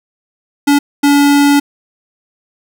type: tone bursts at uneven times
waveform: square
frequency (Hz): 285.6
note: D4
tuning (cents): -48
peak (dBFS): -7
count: 2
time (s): 0.67-0.79 / 1.03-1.6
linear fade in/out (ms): 10
effects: none